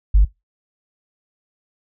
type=tone; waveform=sine; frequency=49.59 Hz; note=G1; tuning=21 cents sharp; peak=-7 dBFS; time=0.14-0.25 s; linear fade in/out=10 ms; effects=noise-tail reverb RT60 0.2 s tail -22 dB re dry + tanh soft clip ceiling -5 dBFS